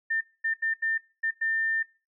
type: tone bursts at uneven times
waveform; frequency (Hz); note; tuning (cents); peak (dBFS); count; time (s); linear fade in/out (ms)
sine; 1800; A6; +39; -24; 6; 0.1-0.21 / 0.44-0.54 / 0.62-0.74 / 0.82-0.98 / 1.23-1.31 / 1.41-1.83; 10
effects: noise-tail reverb RT60 0.4 s tail -25 dB re dry